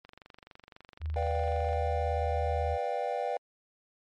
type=click train; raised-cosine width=0.3 ms; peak=-33 dBFS; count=41; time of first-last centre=0.05-1.731 s; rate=23.8 Hz
type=tone; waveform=sine; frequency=77.78 Hz; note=D#2; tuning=in tune; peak=-30 dBFS; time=1-2.78 s; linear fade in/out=50 ms
type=chord; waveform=triangle; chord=G dominant seventh; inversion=first; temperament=just; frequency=490 / 588 / 705.6 / 784 Hz; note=B4 / D5 / F5 / G5; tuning=-14 / +2 / +18 / 0 cents; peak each=-33 dBFS; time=1.16-3.37 s; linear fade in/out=2 ms
effects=MP3 48 kbps